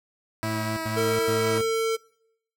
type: tone bursts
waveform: 25% pulse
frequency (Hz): 109.6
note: A2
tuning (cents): -6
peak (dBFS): -25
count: 3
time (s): 0.43-1.616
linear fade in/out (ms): 5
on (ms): 340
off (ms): 83
type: tone with vibrato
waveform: 10% pulse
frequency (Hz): 324.7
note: E4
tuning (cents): -26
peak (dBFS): -21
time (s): 0.43-1.58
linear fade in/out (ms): 0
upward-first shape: sine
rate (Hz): 4.1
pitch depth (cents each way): 13
type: tone with pitch glide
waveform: square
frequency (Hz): 453 to 449.9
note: A#4 to A4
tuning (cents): -50 to +39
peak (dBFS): -23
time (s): 0.96-1.97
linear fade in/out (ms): 20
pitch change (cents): -11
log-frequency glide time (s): 1.28-1.46
effects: noise-tail reverb RT60 0.7 s tail -23 dB re dry